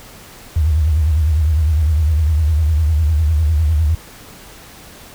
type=tone with vibrato; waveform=sine; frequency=77.6 Hz; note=D#2; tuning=4 cents flat; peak=-11 dBFS; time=0.56-3.95 s; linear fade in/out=5 ms; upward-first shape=sine; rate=9.9 Hz; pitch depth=120 cents each way; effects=pink hiss -39 dBFS RMS until 5.14 s